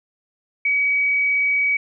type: tone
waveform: sine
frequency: 2269 Hz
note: C#7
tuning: 40 cents sharp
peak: -16 dBFS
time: 0.65-1.77 s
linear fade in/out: 5 ms
effects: none